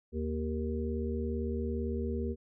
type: harmonic tone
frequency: 77.78 Hz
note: D#2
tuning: in tune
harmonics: 1 / 3 / 5 / 6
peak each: -34 / -36 / -38 / -40 dBFS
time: 0.12-2.36 s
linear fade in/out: 50 ms
effects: none